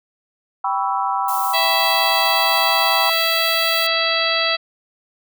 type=chord; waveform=sine; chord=C# half-diminished seventh; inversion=second; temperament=equal with one note detuned; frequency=784 / 987.8 / 1120.3 / 1318.5 Hz; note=G5 / B5 / C#6 / E6; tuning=0 / 0 / +18 / 0 cents; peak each=-22 / -22 / -26 / -25 dBFS; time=0.64-3.1 s; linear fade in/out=5 ms
type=noise; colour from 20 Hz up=violet; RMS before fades=-28 dBFS; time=1.28-3.87 s; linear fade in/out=5 ms
type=harmonic tone; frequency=659.3 Hz; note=E5; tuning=in tune; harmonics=1 / 2 / 3 / 4 / 5 / 6 / 7; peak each=-24 / -24 / -24 / -24 / -24 / -24 / -24 dBFS; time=1.53-4.57 s; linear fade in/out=20 ms
effects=none